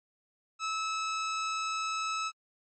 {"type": "tone", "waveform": "sawtooth", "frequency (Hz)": 1300, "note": "E6", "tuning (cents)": -24, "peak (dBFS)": -27, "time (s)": [0.59, 2.32], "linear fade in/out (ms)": 50, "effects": ["MP3 32 kbps"]}